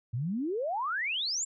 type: exponential sweep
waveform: sine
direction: up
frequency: 109.1 to 7660 Hz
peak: -29 dBFS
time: 0.13-1.45 s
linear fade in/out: 10 ms
effects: none